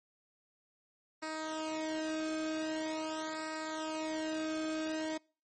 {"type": "tone with flanger", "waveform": "sawtooth", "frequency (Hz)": 314.5, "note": "D#4", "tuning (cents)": 19, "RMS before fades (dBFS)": -37, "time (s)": [1.22, 5.18], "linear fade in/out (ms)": 10, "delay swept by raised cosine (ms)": [0.31, 1.03], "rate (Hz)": 0.44, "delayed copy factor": -0.75, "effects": ["noise-tail reverb RT60 0.4 s tail -26 dB re dry", "MP3 32 kbps"]}